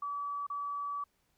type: tone with dropouts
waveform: sine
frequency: 1147 Hz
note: D6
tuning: 41 cents flat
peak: -34 dBFS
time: 0.02-1.04 s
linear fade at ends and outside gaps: 5 ms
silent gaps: 0.467-0.5 s
effects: pink hiss -75 dBFS RMS until 1.37 s